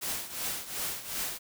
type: noise with tremolo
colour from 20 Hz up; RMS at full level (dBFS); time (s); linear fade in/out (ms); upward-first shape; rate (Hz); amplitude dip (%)
white; -32; 0.01-1.39; 20; triangle; 2.7; 80
effects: none